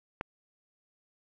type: click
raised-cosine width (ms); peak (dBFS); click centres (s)
0.5; -18; 0.211
effects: none